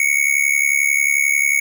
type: tone with amplitude modulation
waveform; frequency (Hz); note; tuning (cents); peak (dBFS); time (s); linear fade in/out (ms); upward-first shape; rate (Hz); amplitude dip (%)
square; 2218; C#7; 0; -11; 0-1.6; 2; sine; 71.2; 85
effects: none